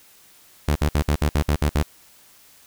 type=tone bursts; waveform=sawtooth; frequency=73.9 Hz; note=D2; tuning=11 cents sharp; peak=-13 dBFS; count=9; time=0.68-1.825 s; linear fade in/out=0 ms; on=73 ms; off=61 ms; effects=white hiss -52 dBFS RMS until 2.66 s